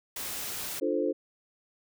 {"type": "noise", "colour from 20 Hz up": "white", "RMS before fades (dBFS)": -36, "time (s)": [0.16, 0.8], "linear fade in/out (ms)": 5}
{"type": "chord", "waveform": "sine", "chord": "D minor seventh", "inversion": "none", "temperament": "equal with one note detuned", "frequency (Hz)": [297.8, 349.2, 440, 523.3], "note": ["D4", "F4", "A4", "C5"], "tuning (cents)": [24, 0, 0, 0], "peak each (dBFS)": -31, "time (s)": [0.81, 1.13], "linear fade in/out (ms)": 20}
{"effects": []}